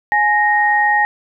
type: tone pair together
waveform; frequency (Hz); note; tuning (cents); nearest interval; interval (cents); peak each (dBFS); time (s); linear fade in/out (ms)
sine; 836.4 / 1864.7; G#5 / A#6; +12 / 0; octave + major second; 1388; -14; 0.12-1.05; 0
effects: none